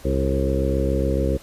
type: harmonic tone with a mistuned harmonic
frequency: 67.2 Hz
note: C2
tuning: 47 cents sharp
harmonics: 1 / 2 / 3 / 4 / 5 / 6 / 7 / 8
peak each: -22 / -27 / -29 / -29 / -28 / -30 / -29 / -27 dBFS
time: 0.04-1.38 s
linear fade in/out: 20 ms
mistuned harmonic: 7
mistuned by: -30 cents
effects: pink hiss -46 dBFS RMS until 1.42 s + resampled to 32000 Hz